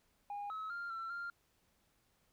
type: tone with pitch steps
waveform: sine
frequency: 816 / 1288 / 1396 / 1345 / 1394 Hz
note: G#5 / E6 / F6 / E6 / F6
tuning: -31 / -41 / -1 / +34 / -4 cents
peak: -38 dBFS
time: 0.3-1.3 s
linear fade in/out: 2 ms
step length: 200 ms
effects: tanh soft clip ceiling -38 dBFS + pink hiss -75 dBFS RMS until 2.32 s